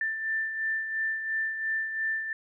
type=beating tone pair; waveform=sine; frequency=1776 / 1778.9 Hz; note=A6 / A6; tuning=+16 / +18 cents; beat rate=2.9 Hz; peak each=-28 / -37 dBFS; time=0.01-2.33 s; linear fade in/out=2 ms; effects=none